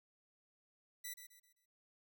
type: tone with echo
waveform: 5% pulse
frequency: 1975.5 Hz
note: B6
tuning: in tune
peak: -33 dBFS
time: 1.04-1.14 s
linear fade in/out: 10 ms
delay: 130 ms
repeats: 4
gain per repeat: -9 dB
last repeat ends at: 1.66 s
effects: none